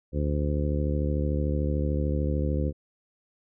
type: harmonic tone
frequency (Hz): 73.42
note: D2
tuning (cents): 0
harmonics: 1 / 2 / 3 / 4 / 5 / 6 / 7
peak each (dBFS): -26 / -30 / -34 / -34 / -37 / -39 / -35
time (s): 0.12-2.73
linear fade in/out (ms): 50
effects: none